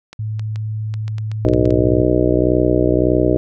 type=clicks; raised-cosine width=0.2 ms; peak=-18 dBFS; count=11; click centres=0.13 / 0.395 / 0.559 / 0.94 / 1.08 / 1.183 / 1.316 / 1.487 / 1.536 / 1.655 / 1.706 s
type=tone; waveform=sine; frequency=108.2 Hz; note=A2; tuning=29 cents flat; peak=-20 dBFS; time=0.19-2.02 s; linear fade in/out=5 ms
type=harmonic tone; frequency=61.74 Hz; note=B1; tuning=in tune; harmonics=1 / 2 / 3 / 4 / 5 / 6 / 7 / 8 / 9 / 10; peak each=-22 / -21 / -27 / -28 / -17 / -18 / -23 / -22 / -28 / -21 dBFS; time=1.45-3.37 s; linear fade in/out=0 ms
effects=none